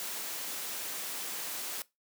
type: high-pass noise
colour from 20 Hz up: white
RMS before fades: -38 dBFS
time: 0-1.82 s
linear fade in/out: 0 ms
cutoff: 230 Hz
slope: 12 dB/octave
effects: noise-tail reverb RT60 0.2 s tail -20 dB re dry